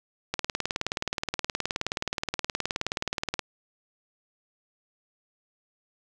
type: click train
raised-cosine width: 0.2 ms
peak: -10 dBFS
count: 59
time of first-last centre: 0.34-3.393 s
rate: 19 Hz
effects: none